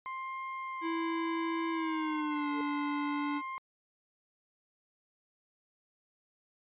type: tone with vibrato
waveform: 35% pulse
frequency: 1049 Hz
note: C6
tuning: 4 cents sharp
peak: -35 dBFS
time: 0.06-3.58 s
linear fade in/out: 0 ms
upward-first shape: sine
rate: 0.63 Hz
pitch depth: 15 cents each way
type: tone with pitch glide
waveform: square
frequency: 329.6 to 290.3 Hz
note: E4 to D4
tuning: 0 to -20 cents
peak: -33 dBFS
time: 0.81-3.42 s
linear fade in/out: 50 ms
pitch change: -220 cents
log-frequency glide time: 1.71-2.49 s
type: tone with exponential growth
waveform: sine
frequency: 446.9 Hz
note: A4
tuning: 27 cents sharp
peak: -37 dBFS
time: 2.43-2.61 s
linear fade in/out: 0 ms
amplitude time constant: 38 ms
effects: resampled to 8000 Hz